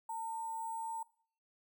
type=tone with sample-and-hold; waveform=sine; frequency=901 Hz; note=A5; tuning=41 cents sharp; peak=-37 dBFS; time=0.09-1.03 s; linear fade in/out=5 ms; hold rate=8820 Hz; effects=noise-tail reverb RT60 0.5 s tail -21 dB re dry